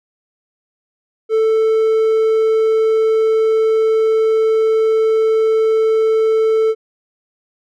triangle tone, 441.8 Hz, A4, 7 cents sharp, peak -9 dBFS, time 1.29-6.75 s, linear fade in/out 50 ms, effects none

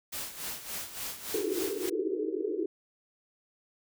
white noise with tremolo, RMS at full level -36 dBFS, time 0.12-1.9 s, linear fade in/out 10 ms, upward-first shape sine, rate 3.5 Hz, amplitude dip 70%
white band-pass noise, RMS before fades -32 dBFS, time 1.34-2.66 s, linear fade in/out 5 ms, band 310 to 450 Hz, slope 96 dB/octave
effects none

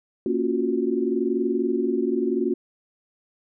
sine chord, Gb major seventh, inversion first, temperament equal, 233.1 / 277.2 / 349.2 / 370 Hz, Bb3 / Db4 / F4 / Gb4, 0 / 0 / 0 / 0 cents, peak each -27 / -27 / -26 / -25 dBFS, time 0.26-2.54 s, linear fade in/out 2 ms, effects none

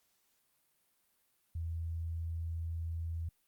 sine tone, 82.7 Hz, E2, 6 cents sharp, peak -35 dBFS, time 1.55-3.29 s, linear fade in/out 5 ms, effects white hiss -75 dBFS RMS until 3.47 s + Opus 48 kbps

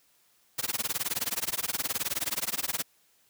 white noise with tremolo, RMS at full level -28 dBFS, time 0.58-2.83 s, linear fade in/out 10 ms, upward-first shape sine, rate 19 Hz, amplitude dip 100%, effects white hiss -66 dBFS RMS until 3.29 s + high-pass 60 Hz 12 dB/octave

